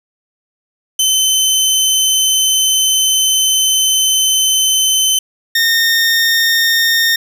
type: tone pair in turn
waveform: 20% pulse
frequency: 3065 / 1833.5 Hz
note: G7 / A#6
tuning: -40 / -29 cents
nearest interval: major sixth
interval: 889 cents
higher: first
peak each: -5 dBFS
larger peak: neither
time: 0.99-5.19 / 5.55-7.16 s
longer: first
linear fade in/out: 5 ms
effects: none